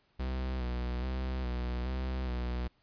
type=tone with vibrato; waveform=45% pulse; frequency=62.7 Hz; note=B1; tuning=27 cents sharp; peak=-32 dBFS; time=0.19-2.68 s; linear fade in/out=10 ms; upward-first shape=square; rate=1.2 Hz; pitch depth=41 cents each way; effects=pink hiss -71 dBFS RMS until 2.82 s + resampled to 11025 Hz